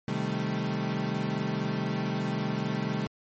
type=chord; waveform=35% pulse; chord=A half-diminished seventh; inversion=first; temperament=equal; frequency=130.81 / 155.56 / 196 / 220 Hz; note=C3 / Eb3 / G3 / A3; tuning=0 / 0 / 0 / 0 cents; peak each=-33 / -32 / -31 / -32 dBFS; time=0.08-3.07 s; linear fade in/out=2 ms; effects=low-pass 5000 Hz 12 dB/octave + MP3 32 kbps